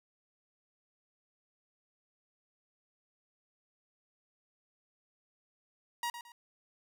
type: tone with echo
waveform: sawtooth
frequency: 950 Hz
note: A#5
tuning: 33 cents sharp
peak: -29 dBFS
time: 6.03-6.1 s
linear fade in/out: 2 ms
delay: 110 ms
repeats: 2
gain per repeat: -10 dB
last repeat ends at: 6.32 s
effects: none